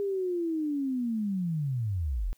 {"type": "linear sweep", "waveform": "sine", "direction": "down", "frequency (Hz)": [407.1, 33.77], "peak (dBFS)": -27, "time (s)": [0, 2.33], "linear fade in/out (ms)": 0, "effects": ["white hiss -67 dBFS RMS until 2.37 s"]}